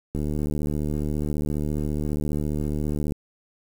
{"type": "click train", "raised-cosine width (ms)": 3, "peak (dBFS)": -15, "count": 223, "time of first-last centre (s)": [0.15, 3.122], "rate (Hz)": 74.7, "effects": ["7-bit"]}